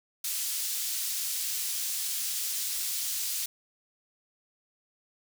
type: high-pass noise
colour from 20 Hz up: pink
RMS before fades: -32 dBFS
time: 0.24-3.46 s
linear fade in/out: 5 ms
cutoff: 5100 Hz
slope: 12 dB/octave
effects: none